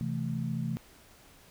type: chord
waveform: sine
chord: A minor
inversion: first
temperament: equal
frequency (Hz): 130.81 / 164.81 / 220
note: C3 / E3 / A3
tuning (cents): 0 / 0 / 0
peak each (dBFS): -34 / -34 / -35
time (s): 0.01-0.77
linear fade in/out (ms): 0
effects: pink hiss -57 dBFS RMS until 1.5 s